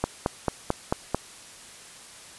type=click train; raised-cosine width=1 ms; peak=-8 dBFS; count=6; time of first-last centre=0.04-1.146 s; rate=4.52 Hz; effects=white hiss -46 dBFS RMS until 2.38 s + resampled to 24000 Hz